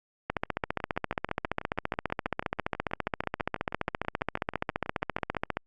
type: two click trains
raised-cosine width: 0.5 ms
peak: -22 / -12 dBFS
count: 30 / 79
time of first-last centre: 0.64-5.348 / 0.3-5.57 s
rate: 6.16 / 14.8 Hz
effects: Opus 48 kbps